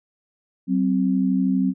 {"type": "tone pair together", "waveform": "sine", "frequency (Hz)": [189.46, 262], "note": ["F#3", "C4"], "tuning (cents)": [41, 2], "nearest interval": "tritone", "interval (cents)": 561, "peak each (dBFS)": -20, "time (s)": [0.67, 1.74], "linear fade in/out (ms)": 50, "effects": []}